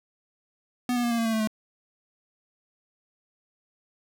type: tone with pitch steps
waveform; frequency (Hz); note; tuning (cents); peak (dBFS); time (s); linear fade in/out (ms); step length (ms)
square; 246.9 / 242.2 / 237.7 / 233.2 / 228.8 / 224.5 / 220.2 / 216.1; B3 / B3 / A#3 / A#3 / A#3 / A3 / A3 / A3; 0 / -34 / +34 / +1 / -32 / +35 / +2 / -31; -24; 0.89-1.474; 2; 73
effects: none